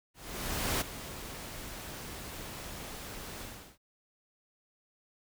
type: noise with ADSR envelope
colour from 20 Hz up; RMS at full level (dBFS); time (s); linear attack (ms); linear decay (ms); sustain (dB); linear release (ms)
pink; -30; 0.14-3.78; 670; 13; -13; 360
effects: none